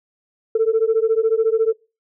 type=beating tone pair; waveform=sine; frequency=440 / 454 Hz; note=A4 / A#4; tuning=0 / -46 cents; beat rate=14 Hz; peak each=-16 dBFS; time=0.55-1.73 s; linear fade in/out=5 ms; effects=noise-tail reverb RT60 0.3 s tail -22 dB re dry + tanh soft clip ceiling -9 dBFS